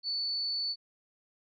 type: tone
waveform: sine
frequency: 4474 Hz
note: C#8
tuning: 15 cents sharp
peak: -30 dBFS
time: 0.03-0.76 s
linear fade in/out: 50 ms
effects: none